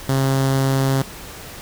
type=tone with notch filter; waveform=sawtooth; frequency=134.7 Hz; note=C#3; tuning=49 cents flat; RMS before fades=-18 dBFS; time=0.09-1.02 s; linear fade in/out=0 ms; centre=2400 Hz; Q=1.9; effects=pink hiss -36 dBFS RMS until 1.61 s